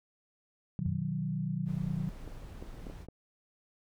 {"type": "chord", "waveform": "sine", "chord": "B major", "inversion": "none", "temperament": "equal with one note detuned", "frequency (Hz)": [125.12, 155.56, 185], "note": ["B2", "D#3", "F#3"], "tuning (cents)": [23, 0, 0], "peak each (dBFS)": [-38, -34, -35], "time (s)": [0.79, 2.09], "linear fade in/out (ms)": 0}
{"type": "tone with exponential decay", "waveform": "sine", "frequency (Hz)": 92.5, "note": "F#2", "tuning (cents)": 0, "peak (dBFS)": -29, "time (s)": [0.86, 1.23], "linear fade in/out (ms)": 0, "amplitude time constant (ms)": 80}
{"type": "noise", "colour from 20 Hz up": "brown", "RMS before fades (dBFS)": -45, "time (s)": [1.65, 3.07], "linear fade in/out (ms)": 50}
{"type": "clicks", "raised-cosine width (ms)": 2, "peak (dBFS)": -31, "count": 5, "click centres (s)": [2.277, 2.625, 2.868, 2.899, 3.086]}
{"effects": []}